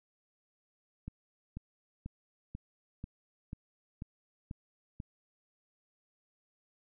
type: click train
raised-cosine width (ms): 5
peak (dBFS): -28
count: 9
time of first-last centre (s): 1.08-5.002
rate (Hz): 2.04
effects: none